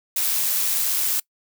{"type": "noise with amplitude modulation", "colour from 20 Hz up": "blue", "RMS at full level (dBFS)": -21, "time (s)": [0.16, 1.2], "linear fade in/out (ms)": 5, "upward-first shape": "sine", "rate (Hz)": 95.3, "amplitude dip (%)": 25, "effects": ["noise-tail reverb RT60 0.1 s tail -24 dB re dry"]}